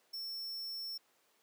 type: tone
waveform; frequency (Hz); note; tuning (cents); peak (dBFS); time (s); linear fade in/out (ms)
square; 5400; E8; +41; -40; 0.13-0.98; 10
effects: pink hiss -71 dBFS RMS until 1.42 s + high-pass 400 Hz 12 dB/octave